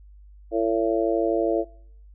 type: harmonic tone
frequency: 112.3 Hz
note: A2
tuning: 36 cents sharp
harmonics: 3 / 4 / 5 / 6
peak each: -24 / -25 / -26 / -27 dBFS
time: 0.51-1.65 s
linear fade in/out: 50 ms
effects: noise-tail reverb RT60 0.6 s tail -21 dB re dry + added 50 Hz sine -45 dBFS peak until 2.14 s